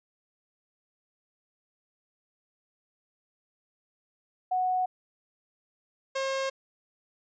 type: tone pair in turn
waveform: sine / sawtooth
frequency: 738 / 536.9 Hz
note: F#5 / C5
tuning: -5 / +45 cents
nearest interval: tritone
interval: 550 cents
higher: first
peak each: -24 dBFS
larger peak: neither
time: 4.51-4.86 / 6.15-6.5 s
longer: neither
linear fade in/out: 10 ms
effects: resampled to 16000 Hz